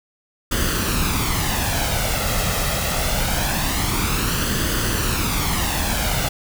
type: noise with flanger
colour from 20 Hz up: pink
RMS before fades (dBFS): -21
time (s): 0.51-6.29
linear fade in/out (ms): 10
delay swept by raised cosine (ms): 0.63 to 1.56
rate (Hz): 0.24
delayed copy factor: +0.55
effects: none